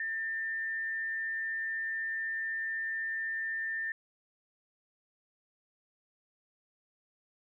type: tone with frequency modulation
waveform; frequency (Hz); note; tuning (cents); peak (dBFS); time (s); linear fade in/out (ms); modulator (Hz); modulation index
sine; 1796; A6; +35; -32; 0-3.92; 2; 124; 0.29
effects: none